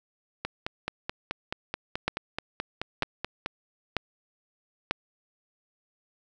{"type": "two click trains", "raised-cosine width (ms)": 0.3, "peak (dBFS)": [-14, -9], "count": [15, 4], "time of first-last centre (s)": [[0.45, 3.461], [2.08, 4.91]], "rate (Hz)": [4.65, 1.06], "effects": []}